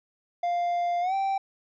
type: tone with pitch glide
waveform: triangle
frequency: 698.5 to 779.5 Hz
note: F5 to G5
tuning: 0 to -10 cents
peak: -22 dBFS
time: 0.43-1.38 s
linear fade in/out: 5 ms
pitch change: +190 cents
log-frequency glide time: 1.01-1.14 s
effects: resampled to 16000 Hz